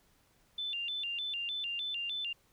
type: tone with vibrato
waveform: sine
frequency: 3134 Hz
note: G7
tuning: 1 cent flat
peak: -34 dBFS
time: 0.58-2.33 s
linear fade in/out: 5 ms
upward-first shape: square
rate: 3.3 Hz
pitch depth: 200 cents each way
effects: pink hiss -69 dBFS RMS until 2.52 s